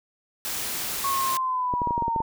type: noise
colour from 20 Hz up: white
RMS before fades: -30 dBFS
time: 0.45-1.37 s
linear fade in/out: 0 ms
type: linear sweep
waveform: sine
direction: down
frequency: 1102 to 903 Hz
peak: -23 dBFS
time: 1.04-2.22 s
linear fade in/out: 5 ms
type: clicks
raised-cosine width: 2 ms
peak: -17 dBFS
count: 9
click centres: 1.738 / 1.818 / 1.873 / 1.908 / 1.979 / 2.023 / 2.081 / 2.162 / 2.204 s
effects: none